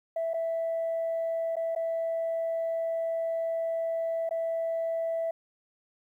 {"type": "tone with dropouts", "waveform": "sine", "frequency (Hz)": 659.3, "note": "E5", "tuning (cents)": 0, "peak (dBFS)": -26, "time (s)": [0.16, 5.31], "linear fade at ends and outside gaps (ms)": 5, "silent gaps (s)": [[0.335, 0.341], [1.557, 1.566], [1.751, 1.761], [4.292, 4.309]], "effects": ["tanh soft clip ceiling -24 dBFS", "11-bit"]}